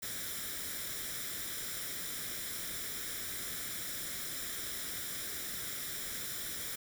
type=noise with comb filter; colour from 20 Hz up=white; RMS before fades=-40 dBFS; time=0.02-6.76 s; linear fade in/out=10 ms; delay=0.55 ms; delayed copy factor=+0.65; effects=none